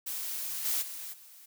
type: noise with level steps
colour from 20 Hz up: blue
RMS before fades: -36 / -30 / -41 / -53 dBFS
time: 0.06-1.46 s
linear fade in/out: 10 ms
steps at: 0.64 / 0.81 / 1.12 s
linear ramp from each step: 20 ms
effects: none